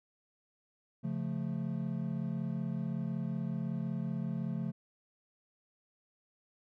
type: chord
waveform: triangle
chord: Db augmented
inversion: none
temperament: equal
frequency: 138.59 / 174.61 / 220 Hz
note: Db3 / F3 / A3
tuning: 0 / 0 / 0 cents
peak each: -36 / -35 / -36 dBFS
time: 1.03-4.72 s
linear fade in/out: 20 ms
effects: none